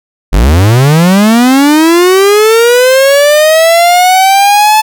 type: linear sweep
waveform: 45% pulse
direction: up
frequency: 41.2 to 872 Hz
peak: -3 dBFS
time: 0.32-4.82 s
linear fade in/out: 20 ms
effects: none

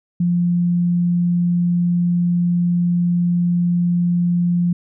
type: tone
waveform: sine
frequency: 174.61 Hz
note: F3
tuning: in tune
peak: -14 dBFS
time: 0.2-4.73 s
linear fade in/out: 5 ms
effects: none

